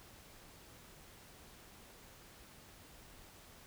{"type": "silence", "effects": ["pink hiss -58 dBFS RMS until 3.66 s"]}